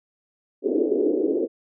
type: band-pass noise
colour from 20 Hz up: white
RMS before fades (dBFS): -22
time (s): 0.62-1.48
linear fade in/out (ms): 50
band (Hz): 280 to 470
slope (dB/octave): 48
effects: none